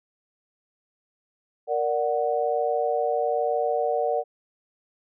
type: chord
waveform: sine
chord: Bb augmented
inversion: none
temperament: equal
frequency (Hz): 466.2 / 587.3 / 740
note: Bb4 / D5 / F#5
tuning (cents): 0 / 0 / 0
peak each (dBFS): -26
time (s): 1.67-4.24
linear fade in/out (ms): 50
effects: none